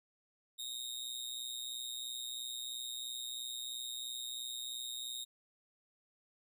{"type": "tone with amplitude modulation", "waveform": "sawtooth", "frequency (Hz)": 3729, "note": "A#7", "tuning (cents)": 0, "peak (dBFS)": -34, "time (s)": [0.58, 5.25], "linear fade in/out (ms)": 20, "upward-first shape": "sine", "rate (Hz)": 123, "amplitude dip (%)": 75, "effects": []}